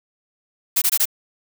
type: noise bursts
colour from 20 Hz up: blue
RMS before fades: -17 dBFS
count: 4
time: 0.76-1.055 s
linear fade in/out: 10 ms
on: 58 ms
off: 21 ms
effects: none